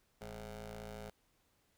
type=ring-modulated tone; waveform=15% pulse; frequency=111.8 Hz; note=A2; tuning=28 cents sharp; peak=-36 dBFS; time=0.21-1.1 s; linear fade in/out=5 ms; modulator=308 Hz; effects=pink hiss -75 dBFS RMS until 1.77 s